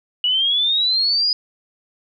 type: exponential sweep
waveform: sine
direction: up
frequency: 2911 to 4990 Hz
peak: -15 dBFS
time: 0.24-1.33 s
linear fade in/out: 2 ms
effects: none